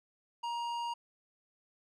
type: tone with tanh clipping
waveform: sine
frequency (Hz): 943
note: A#5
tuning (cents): +20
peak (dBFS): -36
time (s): 0.43-0.94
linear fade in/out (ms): 10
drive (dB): 13
effects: none